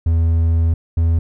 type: tone pair in turn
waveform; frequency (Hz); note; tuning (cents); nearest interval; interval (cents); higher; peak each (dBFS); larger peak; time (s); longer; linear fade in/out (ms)
triangle; 82.41 / 82.73; E2 / E2; 0 / +7; unison; 7; second; -10; neither; 0.06-0.74 / 0.97-1.19; first; 5
effects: none